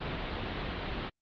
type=low-pass noise; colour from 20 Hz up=pink; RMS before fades=-36 dBFS; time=0-1.1 s; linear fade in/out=20 ms; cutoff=4000 Hz; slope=48 dB/octave; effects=Opus 32 kbps